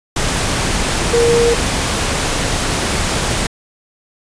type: tone in noise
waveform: sine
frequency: 470 Hz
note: A#4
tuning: 14 cents sharp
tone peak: -10 dBFS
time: 1.13-1.54 s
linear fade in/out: 5 ms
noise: pink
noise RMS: -17 dBFS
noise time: 0.16-3.47 s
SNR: +4 dB
effects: resampled to 22050 Hz